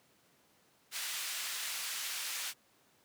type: band-pass noise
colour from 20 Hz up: pink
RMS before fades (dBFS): -39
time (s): 0.91-2.54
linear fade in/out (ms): 50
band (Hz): 2000 to 15000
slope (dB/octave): 12
effects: pink hiss -68 dBFS RMS until 3.04 s + high-pass 150 Hz 12 dB/octave